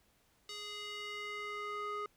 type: tone with band-pass filter sweep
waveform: square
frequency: 415.3 Hz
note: G#4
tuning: in tune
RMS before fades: -42 dBFS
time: 0.49-2.06 s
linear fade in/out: 2 ms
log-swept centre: 4200 to 1100 Hz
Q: 1.8
effects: pink hiss -71 dBFS RMS until 2.16 s